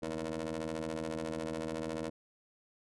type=ring-modulated tone; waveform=20% pulse; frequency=80.6 Hz; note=E2; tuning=38 cents flat; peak=-28 dBFS; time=0.02-2.1 s; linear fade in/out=10 ms; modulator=396 Hz; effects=resampled to 24000 Hz